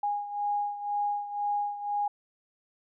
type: beating tone pair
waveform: sine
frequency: 821 / 823 Hz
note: G#5 / G#5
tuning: -20 / -16 cents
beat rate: 2 Hz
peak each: -29 / -34 dBFS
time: 0.03-2.08 s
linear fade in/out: 5 ms
effects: none